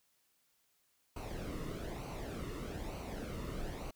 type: noise with flanger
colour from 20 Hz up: brown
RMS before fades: -42 dBFS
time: 1.16-3.91 s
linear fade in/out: 5 ms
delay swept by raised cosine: 0.57 to 1.28 ms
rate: 1.1 Hz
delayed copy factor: -0.6
effects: white hiss -75 dBFS RMS until 3.95 s